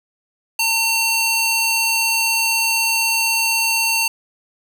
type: tone with high-pass filter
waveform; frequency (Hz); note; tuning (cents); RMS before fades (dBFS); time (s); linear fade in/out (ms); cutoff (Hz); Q
square; 908; A#5; -46; -18; 0.59-4.08; 5; 2300; 0.94
effects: none